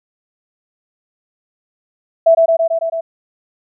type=tone with echo; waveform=sine; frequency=659.3 Hz; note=E5; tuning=in tune; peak=-5 dBFS; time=2.26-2.35 s; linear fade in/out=10 ms; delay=110 ms; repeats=6; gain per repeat=-2 dB; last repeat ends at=3.01 s; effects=none